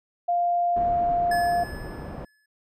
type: tone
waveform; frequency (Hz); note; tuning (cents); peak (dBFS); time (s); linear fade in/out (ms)
sine; 698.5; F5; 0; -20; 0.28-1.64; 10
type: low-pass noise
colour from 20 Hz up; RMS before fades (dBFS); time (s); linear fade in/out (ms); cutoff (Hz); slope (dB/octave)
pink; -36; 0.76-2.25; 5; 880; 12
type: tone with exponential decay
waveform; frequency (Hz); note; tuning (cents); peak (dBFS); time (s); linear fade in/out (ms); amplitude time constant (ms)
square; 1715; A6; -45; -27; 1.31-2.46; 5; 250
effects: resampled to 32000 Hz